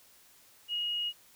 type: tone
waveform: sine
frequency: 2881 Hz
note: F#7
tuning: 47 cents flat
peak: -30 dBFS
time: 0.68-1.13 s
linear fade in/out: 50 ms
effects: white hiss -60 dBFS RMS until 1.35 s